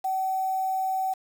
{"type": "tone with quantisation", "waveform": "sine", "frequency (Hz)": 760, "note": "F#5", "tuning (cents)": 46, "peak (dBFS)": -24, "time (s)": [0.04, 1.14], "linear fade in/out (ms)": 10, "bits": 7, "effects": []}